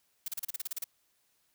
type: noise bursts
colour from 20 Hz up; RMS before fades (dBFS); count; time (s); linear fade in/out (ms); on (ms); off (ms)
blue; -35; 11; 0.26-0.842; 5; 22; 34
effects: white hiss -73 dBFS RMS until 1.54 s